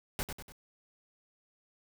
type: noise with echo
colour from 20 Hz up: pink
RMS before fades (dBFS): -34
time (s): 0.19-0.23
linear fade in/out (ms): 0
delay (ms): 97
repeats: 3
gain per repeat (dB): -6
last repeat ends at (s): 0.521
effects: none